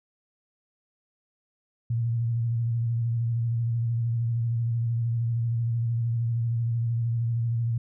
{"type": "tone with vibrato", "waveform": "sine", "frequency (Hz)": 116.54, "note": "A#2", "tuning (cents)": 0, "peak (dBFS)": -23, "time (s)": [1.9, 7.78], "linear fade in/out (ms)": 5, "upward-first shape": "square", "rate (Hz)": 13, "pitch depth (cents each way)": 29, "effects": []}